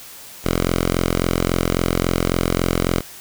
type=tone; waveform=5% pulse; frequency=43.65 Hz; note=F1; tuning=in tune; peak=-6 dBFS; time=0.44-3.01 s; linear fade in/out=10 ms; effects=white hiss -39 dBFS RMS until 3.2 s